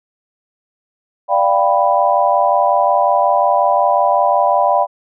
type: chord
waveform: sine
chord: G dominant seventh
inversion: second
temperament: equal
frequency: 587.3 / 698.5 / 784 / 987.8 Hz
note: D5 / F5 / G5 / B5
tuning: 0 / 0 / 0 / 0 cents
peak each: -16 dBFS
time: 1.28-4.87 s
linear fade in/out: 50 ms
effects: none